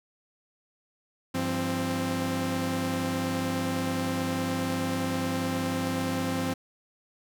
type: tone cluster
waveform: sawtooth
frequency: 99.2 / 171.8 / 262.5 Hz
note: G2 / F3 / C4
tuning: +21 / -28 / +6 cents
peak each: -31 / -29 / -25 dBFS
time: 1.34-6.54 s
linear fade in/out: 10 ms
effects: none